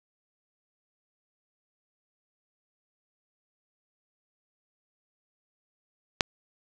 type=click; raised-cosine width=0.2 ms; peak=-3 dBFS; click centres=6.208 s; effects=none